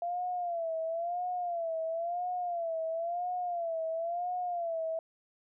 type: tone with vibrato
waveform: sine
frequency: 684 Hz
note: F5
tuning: 36 cents flat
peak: -31 dBFS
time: 0.02-4.99 s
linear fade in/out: 2 ms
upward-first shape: sine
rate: 0.98 Hz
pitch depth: 98 cents each way
effects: none